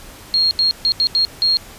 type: tone bursts at uneven times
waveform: sine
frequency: 4255 Hz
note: C8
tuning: 28 cents sharp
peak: -12 dBFS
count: 6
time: 0.34-0.51 / 0.59-0.71 / 0.85-0.92 / 1-1.07 / 1.15-1.25 / 1.42-1.57 s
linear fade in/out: 0 ms
effects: pink hiss -39 dBFS RMS until 1.78 s + resampled to 32000 Hz